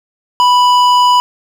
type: tone with hard clipping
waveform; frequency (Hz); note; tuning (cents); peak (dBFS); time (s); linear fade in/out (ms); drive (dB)
sine; 987.8; B5; 0; -8; 0.4-1.2; 0; 11
effects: none